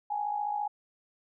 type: tone with amplitude modulation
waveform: sine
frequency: 830.6 Hz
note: G#5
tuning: in tune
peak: -26 dBFS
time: 0.1-0.68 s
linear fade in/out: 10 ms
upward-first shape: sine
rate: 54.7 Hz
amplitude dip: 65%
effects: none